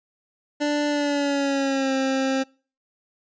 25% pulse tone with pitch glide, 293.9 to 266.4 Hz, D4 to C4, +1 to +31 cents, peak -17 dBFS, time 0.6-2.44 s, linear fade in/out 20 ms, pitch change -170 cents, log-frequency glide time 0.88-1.93 s, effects noise-tail reverb RT60 0.4 s tail -26 dB re dry + resampled to 16000 Hz

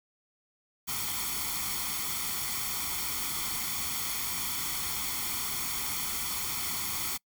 white noise with comb filter, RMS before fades -33 dBFS, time 0.87-7.18 s, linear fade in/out 20 ms, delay 0.9 ms, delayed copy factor +0.7, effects noise-tail reverb RT60 0.1 s tail -26 dB re dry

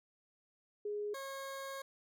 sine / 20% pulse tone pair in turn, 415.3 / 543.5 Hz, G#4 / C#5, 0 / -34 cents, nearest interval perfect fourth, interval 466 cents, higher second, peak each -36 / -37 dBFS, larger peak first, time 0.85-1.14 / 1.14-1.82 s, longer second, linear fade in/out 5 ms, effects none

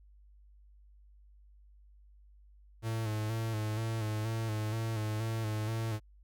45% pulse tone with vibrato, 110 Hz, A2, in tune, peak -32 dBFS, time 2.82-6 s, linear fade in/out 50 ms, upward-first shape square, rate 2.1 Hz, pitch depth 39 cents each way, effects added 50 Hz sine -56 dBFS peak until 6.23 s

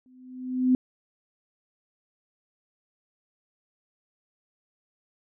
sine tone with exponential growth, 254.8 Hz, C4, 46 cents flat, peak -15 dBFS, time 0.06-0.75 s, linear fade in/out 1 ms, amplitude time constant 150 ms, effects none

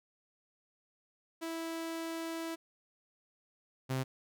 sawtooth tone pair in turn, 328.5 / 131.01 Hz, E4 / C3, -6 / +3 cents, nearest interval octave + major third, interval 1591 cents, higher first, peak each -33 / -28 dBFS, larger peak second, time 1.41-2.56 / 3.89-4.04 s, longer first, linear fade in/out 20 ms, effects none

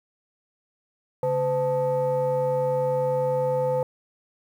sine tone with frequency modulation, 510 Hz, C5, 44 cents flat, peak -20 dBFS, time 1.23-3.83 s, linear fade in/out 2 ms, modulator 370 Hz, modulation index 0.68, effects tanh soft clip ceiling -16 dBFS + 9-bit

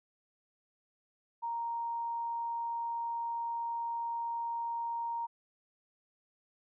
sine tone, 932.3 Hz, A#5, in tune, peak -33 dBFS, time 1.42-5.27 s, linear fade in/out 20 ms, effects none

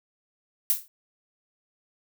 violet noise with exponential decay, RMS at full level -19 dBFS, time 0.7-0.88 s, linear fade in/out 0 ms, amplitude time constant 37 ms, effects none

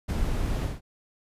brown noise with ADSR envelope, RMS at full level -24 dBFS, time 0.08-0.81 s, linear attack 20 ms, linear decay 10 ms, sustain -3 dB, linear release 170 ms, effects resampled to 32000 Hz

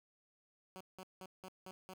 10% pulse tone bursts, 187 Hz, F#3, 19 cents sharp, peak -40 dBFS, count 6, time 0.76-1.936 s, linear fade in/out 0 ms, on 46 ms, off 180 ms, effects none

